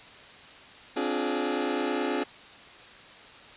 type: chord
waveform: sawtooth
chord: D half-diminished seventh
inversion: third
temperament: just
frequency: 264.3 / 293.7 / 352.4 / 422.9 Hz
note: C4 / D4 / F4 / Ab4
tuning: +18 / 0 / +16 / +31 cents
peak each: -28 dBFS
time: 0.96-2.24 s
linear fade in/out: 10 ms
effects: white hiss -48 dBFS RMS until 3.56 s + resampled to 8000 Hz